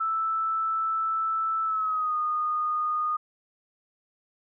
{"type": "tone with pitch glide", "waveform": "sine", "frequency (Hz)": [1318.5, 1230.2], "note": ["E6", "D#6"], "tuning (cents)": [0, -20], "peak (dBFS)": -24, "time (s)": [0, 3.17], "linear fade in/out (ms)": 10, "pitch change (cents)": -120, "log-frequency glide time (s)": [1.64, 2.17], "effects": []}